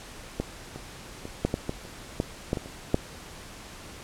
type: clicks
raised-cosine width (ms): 2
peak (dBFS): -13 / -24 / -22 / -9 / -12 / -15 / -29 / -11 / -11 / -17 / -28 / -7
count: 12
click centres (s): 0.4 / 0.76 / 1.254 / 1.45 / 1.541 / 1.694 / 1.852 / 2.201 / 2.531 / 2.572 / 2.659 / 2.944
effects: pink hiss -44 dBFS RMS until 4.03 s + low-pass 10000 Hz 12 dB/octave